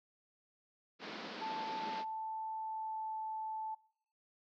pink band-pass noise, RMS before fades -46 dBFS, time 0.99-2.05 s, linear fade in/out 50 ms, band 180 to 5000 Hz, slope 48 dB/octave
sine tone with pitch glide, 880 to 874.9 Hz, A5 to A5, 0 to -10 cents, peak -38 dBFS, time 1.41-3.75 s, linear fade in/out 10 ms, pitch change -10 cents, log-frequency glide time 2.54-3.16 s
effects noise-tail reverb RT60 0.8 s tail -25 dB re dry

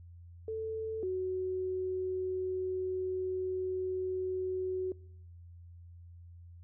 sine tone pair in turn, 441.3 / 371.8 Hz, A4 / F#4, +5 / +8 cents, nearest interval minor third, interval 297 cents, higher first, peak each -34 / -31 dBFS, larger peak second, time 0.48-1.03 / 1.03-4.92 s, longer second, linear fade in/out 2 ms, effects noise-tail reverb RT60 0.8 s tail -26 dB re dry + added 86 Hz sine -49 dBFS peak until 6.63 s

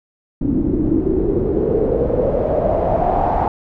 pink noise with low-pass filter sweep, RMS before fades -17 dBFS, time 0.41-3.48 s, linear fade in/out 2 ms, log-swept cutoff 270 to 830 Hz, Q 5.8, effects none

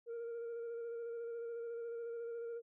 sine tone with vibrato, 466.2 Hz, A#4, in tune, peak -38 dBFS, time 0.06-2.62 s, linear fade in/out 50 ms, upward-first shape square, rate 14 Hz, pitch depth 17 cents each way, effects tanh soft clip ceiling -40 dBFS

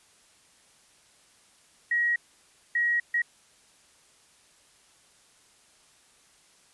sine tone bursts at uneven times, 1900 Hz, A#6, 33 cents sharp, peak -22 dBFS, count 3, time 1.91-2.16 / 2.75-3 / 3.14-3.22 s, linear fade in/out 5 ms, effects white hiss -60 dBFS RMS until 6.73 s + resampled to 24000 Hz

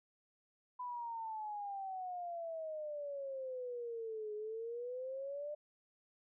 sine exponential two-way sweep, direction down then up, 1001 to 419.5 to 601 Hz, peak -40 dBFS, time 0.79-5.55 s, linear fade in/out 10 ms, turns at 4.34 s, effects none

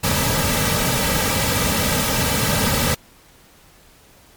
pink noise with comb filter, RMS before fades -19 dBFS, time 0.03-2.95 s, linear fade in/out 10 ms, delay 2.8 ms, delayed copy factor -0.7, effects pink hiss -50 dBFS RMS until 4.36 s + MP3 96 kbps

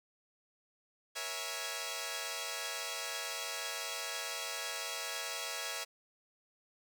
5% pulse chord, A# half-diminished seventh, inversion none, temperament equal with one note detuned, 473.5 / 554.4 / 659.3 / 830.6 Hz, A#4 / C#5 / E5 / G#5, +27 / 0 / 0 / 0 cents, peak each -33 / -32 / -30 / -33 dBFS, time 1.15-5.85 s, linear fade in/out 20 ms, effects none

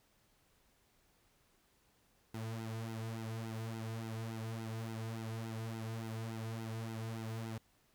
sawtooth tone with flanger, 112.4 Hz, A2, 37 cents sharp, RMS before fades -42 dBFS, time 2.34-7.58 s, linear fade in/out 5 ms, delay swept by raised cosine 1.7 to 3.7 ms, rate 3.5 Hz, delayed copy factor -0.85, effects pink hiss -72 dBFS RMS until 7.94 s

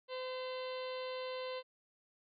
harmonic tone with a mistuned harmonic, 512 Hz, C5, 38 cents flat, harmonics 1 / 2 / 3 / 4 / 5 / 6 / 7 / 8 / 9, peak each -40 / -47 / -56 / -53 / -54 / -54 / -56 / -53 / -60 dBFS, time 0.08-1.63 s, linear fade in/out 50 ms, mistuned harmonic 5, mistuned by +81 cents, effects none

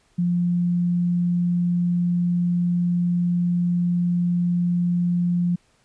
sine tone, 175.2 Hz, F3, 6 cents sharp, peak -18 dBFS, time 0.18-5.56 s, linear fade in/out 10 ms, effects pink hiss -62 dBFS RMS until 5.84 s + resampled to 22050 Hz

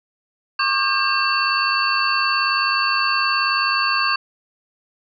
sine tone cluster, 1093 / 1192 / 1597 / 2698 / 4522 Hz, C#6 / D6 / G6 / E7 / C#8, -25 / +25 / +32 / +40 / +34 cents, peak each -23 dBFS, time 0.59-4.16 s, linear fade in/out 5 ms, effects none

